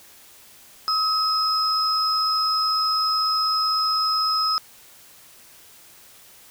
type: tone pair together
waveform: sine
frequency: 1278 / 5112 Hz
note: D#6 / D#8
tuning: +46 / +46 cents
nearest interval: 2 octaves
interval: 2400 cents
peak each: -21 dBFS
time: 0.88-4.58 s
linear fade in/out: 0 ms
effects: tanh soft clip ceiling -12 dBFS + white hiss -49 dBFS RMS until 6.5 s